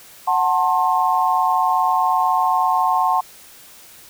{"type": "chord", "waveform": "sine", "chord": "F# diminished", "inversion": "none", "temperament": "just", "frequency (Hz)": [740, 888, 1065.6], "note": ["F#5", "A5", "C6"], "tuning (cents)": [0, 16, 31], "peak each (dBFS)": -19, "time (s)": [0.27, 3.21], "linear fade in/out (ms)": 10, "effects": ["white hiss -44 dBFS RMS until 4.09 s"]}